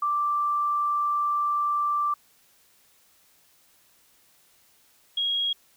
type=tone pair in turn; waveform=sine; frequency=1174.7 / 3289 Hz; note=D6 / G#7; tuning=0 / -18 cents; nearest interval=octave + tritone; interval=1782 cents; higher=second; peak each=-22 / -23 dBFS; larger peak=first; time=0.02-2.14 / 5.17-5.53 s; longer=first; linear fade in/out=5 ms; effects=white hiss -61 dBFS RMS until 5.76 s